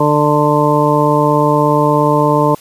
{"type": "harmonic tone", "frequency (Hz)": 148.6, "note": "D3", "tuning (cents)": 21, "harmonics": [1, 2, 3, 4, 6, 7], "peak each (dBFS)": [-16, -16, -16, -16, -16, -16], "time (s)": [0, 2.55], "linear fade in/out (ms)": 5, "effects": ["white hiss -41 dBFS RMS until 2.6 s", "resampled to 32000 Hz"]}